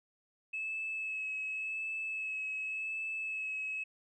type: tone with vibrato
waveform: sine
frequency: 2594 Hz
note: E7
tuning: 28 cents flat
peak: -34 dBFS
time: 0.53-3.84 s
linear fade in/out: 10 ms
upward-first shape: sine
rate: 0.89 Hz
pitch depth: 18 cents each way
effects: tanh soft clip ceiling -30 dBFS